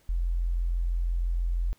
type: tone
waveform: sine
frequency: 43.04 Hz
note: F1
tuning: 25 cents flat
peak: -24 dBFS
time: 0.09-1.73 s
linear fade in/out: 0 ms
effects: pink hiss -64 dBFS RMS until 1.78 s